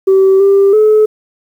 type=tone with pitch steps; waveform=sine; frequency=384.3 / 395.1 / 429.4 Hz; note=G4 / G4 / A4; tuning=-34 / +14 / -42 cents; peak=-3 dBFS; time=0.07-1.06 s; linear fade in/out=10 ms; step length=330 ms; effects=tanh soft clip ceiling -2 dBFS + 7-bit